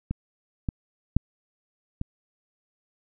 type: clicks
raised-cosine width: 5 ms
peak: -15 / -14 / -6 / -17 dBFS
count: 4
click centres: 0.11 / 0.688 / 1.166 / 2.014 s
effects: none